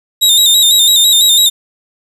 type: tone with vibrato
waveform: sawtooth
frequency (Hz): 3729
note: A#7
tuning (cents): 0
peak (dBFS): -3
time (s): 0.21-1.5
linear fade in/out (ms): 20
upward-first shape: square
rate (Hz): 6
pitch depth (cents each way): 50
effects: resampled to 32000 Hz + 7-bit